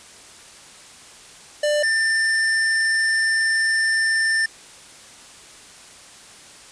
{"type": "tone pair in turn", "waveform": "square", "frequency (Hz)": [594, 1789.3], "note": ["D5", "A6"], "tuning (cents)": [20, 29], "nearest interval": "octave + perfect fifth", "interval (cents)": 1909, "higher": "second", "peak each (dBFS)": -18, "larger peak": "neither", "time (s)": [[1.63, 1.83], [1.83, 4.46]], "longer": "second", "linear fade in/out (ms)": 5, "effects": ["white hiss -44 dBFS RMS until 6.71 s", "resampled to 22050 Hz"]}